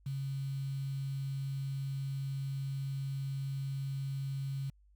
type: tone with quantisation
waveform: sine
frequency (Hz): 136.5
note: C#3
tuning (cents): -26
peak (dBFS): -34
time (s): 0.06-4.7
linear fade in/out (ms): 5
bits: 9
effects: added 50 Hz sine -61 dBFS peak until 4.95 s